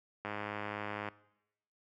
click train, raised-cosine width 0.5 ms, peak -23 dBFS, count 88, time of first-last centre 0.25-1.087 s, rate 104 Hz, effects noise-tail reverb RT60 0.9 s tail -21 dB re dry + high-pass 100 Hz 12 dB/octave

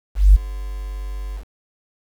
sine tone with ADSR envelope, 49 Hz, G1, in tune, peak -3 dBFS, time 0.15-1.45 s, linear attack 200 ms, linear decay 16 ms, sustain -22 dB, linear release 86 ms, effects tanh soft clip ceiling 0 dBFS + 7-bit

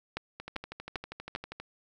two click trains, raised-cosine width 0.3 ms, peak -17 / -24 dBFS, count 4 / 16, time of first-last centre 0.17-1.351 / 0.4-1.6 s, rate 2.54 / 12.5 Hz, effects none

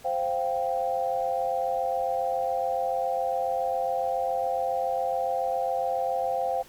sine chord, C suspended fourth, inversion none, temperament just, 523.3 / 697.7 / 784.9 Hz, C5 / F5 / G5, 0 / -2 / +2 cents, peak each -29 dBFS, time 0.04-6.63 s, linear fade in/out 20 ms, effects pink hiss -52 dBFS RMS until 6.68 s + Opus 48 kbps

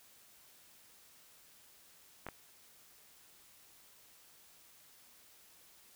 clicks, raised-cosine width 0.5 ms, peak -27 dBFS, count 2, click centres 2.266 / 2.287 s, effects white hiss -62 dBFS RMS until 5.95 s

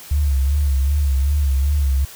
sine tone with vibrato, 70 Hz, C#2, 18 cents sharp, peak -14 dBFS, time 0.11-2.05 s, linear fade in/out 5 ms, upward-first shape sine, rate 2.6 Hz, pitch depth 85 cents each way, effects white hiss -39 dBFS RMS until 2.15 s

